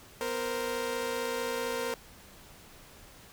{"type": "tone cluster", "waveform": "sawtooth", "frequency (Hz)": [248.3, 465.5, 521], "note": ["B3", "A#4", "C5"], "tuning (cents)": [9, -2, -7], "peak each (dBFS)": [-38, -29, -32], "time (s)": [0.21, 1.94], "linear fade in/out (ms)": 0, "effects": ["pink hiss -53 dBFS RMS until 3.32 s"]}